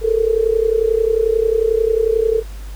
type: tone with amplitude modulation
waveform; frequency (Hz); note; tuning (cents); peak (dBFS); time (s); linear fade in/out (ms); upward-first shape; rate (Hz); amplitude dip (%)
sine; 446.7; A4; +26; -9; 0.01-2.43; 50; sine; 31.2; 85
effects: added 50 Hz sine -28 dBFS peak until 2.75 s + pink hiss -43 dBFS RMS until 2.75 s